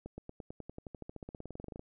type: accelerating click train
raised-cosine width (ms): 2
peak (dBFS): -30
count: 26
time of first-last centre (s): 0.06-1.794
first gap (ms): 120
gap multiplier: 0.95
effects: none